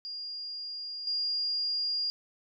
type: tone with level steps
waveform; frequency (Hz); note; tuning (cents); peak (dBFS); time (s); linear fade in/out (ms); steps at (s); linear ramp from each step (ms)
sine; 4825; D8; +46; -36 / -28; 0.05-2.1; 0; 1.07; 2
effects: none